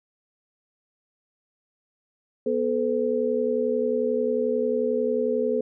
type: tone cluster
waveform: sine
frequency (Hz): 244.1 / 435.8 / 507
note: B3 / A4 / B4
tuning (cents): -20 / -17 / +45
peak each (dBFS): -28 / -24 / -26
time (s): 2.46-5.61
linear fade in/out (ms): 5
effects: none